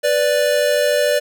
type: tone pair together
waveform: square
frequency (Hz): 493.9 / 587.3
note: B4 / D5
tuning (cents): 0 / 0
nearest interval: minor third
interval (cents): 300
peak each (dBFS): -20 / -16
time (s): 0.03-1.2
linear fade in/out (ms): 20
effects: none